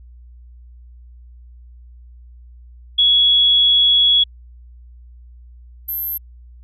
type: tone pair in turn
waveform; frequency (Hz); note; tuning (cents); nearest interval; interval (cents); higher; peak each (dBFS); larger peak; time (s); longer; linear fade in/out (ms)
sine; 3358 / 12678; G#7 / G9; +18 / +18; octave + major seventh; 2300; second; -10 / -21; first; 2.98-4.24 / 5.88-6.18; first; 10
effects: added 60 Hz sine -39 dBFS peak until 6.63 s